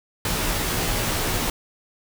pink noise with comb filter, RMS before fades -24 dBFS, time 0.25-1.5 s, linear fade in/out 2 ms, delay 15 ms, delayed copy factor -1, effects none

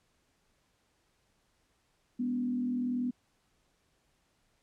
sine tone with frequency modulation, 246.9 Hz, B3, in tune, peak -29 dBFS, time 2.19-3.11 s, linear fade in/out 10 ms, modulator 41.1 Hz, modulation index 0.47, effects pink hiss -73 dBFS RMS until 4.62 s + low-pass 10000 Hz 12 dB/octave

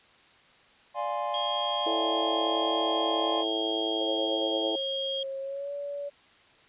triangle chord, D half-diminished seventh, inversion none, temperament equal, 587.3 / 698.5 / 830.6 / 1046.5 Hz, D5 / F5 / Ab5 / C6, 0 / 0 / 0 / 0 cents, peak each -32 dBFS, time 0.94-3.45 s, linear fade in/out 50 ms
sine tone, 3249 Hz, G#7, 39 cents flat, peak -30 dBFS, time 1.34-5.23 s, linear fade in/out 2 ms
harmonic tone, 110 Hz, A2, in tune, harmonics 3 / 4 / 5 / 6 / 7 / 8, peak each -32 / -34 / -38 / -35 / -39 / -43 dBFS, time 1.86-4.76 s, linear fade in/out 5 ms
sine tone with pitch glide, 541 to 571.2 Hz, C#5 to D5, -42 to -48 cents, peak -32 dBFS, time 4-6.1 s, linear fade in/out 20 ms, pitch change +94 cents, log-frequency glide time 5.41-5.73 s
effects white hiss -58 dBFS RMS until 6.68 s + resampled to 8000 Hz

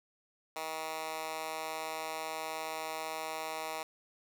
10% pulse tone with high-pass filter, 158.8 Hz, D#3, 36 cents sharp, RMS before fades -39 dBFS, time 0.56-3.83 s, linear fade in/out 2 ms, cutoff 750 Hz, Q 0.96, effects none

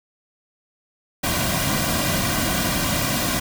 pink noise with comb filter, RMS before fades -22 dBFS, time 1.23-3.4 s, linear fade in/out 10 ms, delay 2.3 ms, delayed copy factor -0.7, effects none

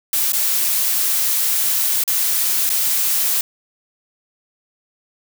blue noise with dropouts, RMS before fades -18 dBFS, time 0.13-3.41 s, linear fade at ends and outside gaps 2 ms, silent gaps 0.322-0.332 / 2.038-2.077 / 2.693-2.7 s, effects none

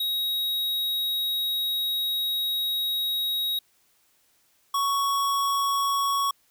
square tone pair in turn, 3800 / 1114.2 Hz, A#7 / C#6, +33 / +9 cents, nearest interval octave + major sixth, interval 2124 cents, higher first, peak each -25 / -23 dBFS, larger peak second, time 0-3.59 / 4.74-6.31 s, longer first, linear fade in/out 5 ms, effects white hiss -65 dBFS RMS until 6.5 s

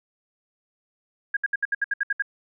sine tone bursts, 1629 Hz, G#6, 34 cents flat, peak -20 dBFS, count 10, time 1.34-2.223 s, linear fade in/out 5 ms, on 28 ms, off 67 ms, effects none

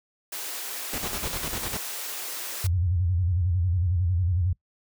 white high-pass noise, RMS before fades -34 dBFS, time 0.32-2.67 s, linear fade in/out 5 ms, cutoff 310 Hz, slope 24 dB/octave
pink noise with tremolo, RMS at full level -31 dBFS, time 0.93-1.77 s, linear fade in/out 2 ms, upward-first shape square, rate 10 Hz, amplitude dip 70%
sine tone with vibrato, 88.7 Hz, F2, 27 cents sharp, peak -21 dBFS, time 2.64-4.53 s, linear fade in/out 5 ms, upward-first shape square, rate 11 Hz, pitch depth 100 cents each way
effects noise-tail reverb RT60 0.1 s tail -22 dB re dry

